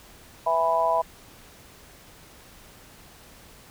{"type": "harmonic tone", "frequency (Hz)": 164.81, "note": "E3", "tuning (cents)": 0, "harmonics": [3, 4, 5, 6], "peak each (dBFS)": [-34, -23, -29, -23], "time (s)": [0.46, 1.02], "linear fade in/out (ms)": 10, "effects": ["pink hiss -50 dBFS RMS until 3.7 s"]}